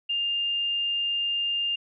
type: tone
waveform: sine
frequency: 2806 Hz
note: F7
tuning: 8 cents sharp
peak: -24 dBFS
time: 0.09-1.76 s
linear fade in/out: 10 ms
effects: none